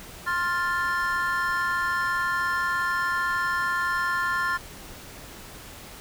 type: chord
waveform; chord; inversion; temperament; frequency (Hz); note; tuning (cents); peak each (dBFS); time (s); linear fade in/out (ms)
triangle; F major; second; equal with one note detuned; 1055.6 / 1396.9 / 1760; C6 / F6 / A6; +15 / 0 / 0; -26; 0.26-4.58; 20
effects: pink hiss -43 dBFS RMS until 6 s